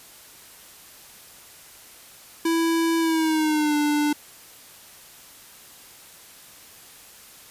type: tone with pitch glide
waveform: square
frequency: 330.4 to 296.1 Hz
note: E4 to D4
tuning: +4 to +14 cents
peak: -20 dBFS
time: 2.45-4.13 s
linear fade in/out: 5 ms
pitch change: -190 cents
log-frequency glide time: 2.99-3.76 s
effects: white hiss -47 dBFS RMS until 7.5 s + resampled to 32000 Hz